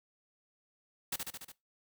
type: noise with echo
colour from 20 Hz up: white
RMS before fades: -35 dBFS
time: 1.12-1.16 s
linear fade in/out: 5 ms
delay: 72 ms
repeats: 5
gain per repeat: -3 dB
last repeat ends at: 1.52 s
effects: noise-tail reverb RT60 0.2 s tail -20 dB re dry